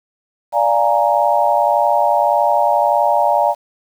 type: chord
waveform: sine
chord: Bb dominant seventh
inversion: first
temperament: equal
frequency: 587.3 / 698.5 / 830.6 / 932.3 Hz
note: D5 / F5 / Ab5 / Bb5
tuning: 0 / 0 / 0 / 0 cents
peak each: -17 dBFS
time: 0.52-3.55 s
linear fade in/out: 50 ms
effects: 7-bit